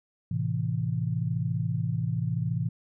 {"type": "chord", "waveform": "sine", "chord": "A minor", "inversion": "none", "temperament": "equal", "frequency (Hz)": [110, 130.81, 164.81], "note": ["A2", "C3", "E3"], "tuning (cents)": [0, 0, 0], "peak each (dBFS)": -30, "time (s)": [0.31, 2.69], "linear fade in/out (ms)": 5, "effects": []}